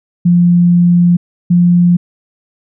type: tone pair in turn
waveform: sine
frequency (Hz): 174.61 / 175.25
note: F3 / F3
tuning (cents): 0 / +6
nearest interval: unison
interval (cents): 6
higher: second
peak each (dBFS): -5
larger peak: neither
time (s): 0.25-1.17 / 1.5-1.97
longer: first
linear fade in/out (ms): 10
effects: none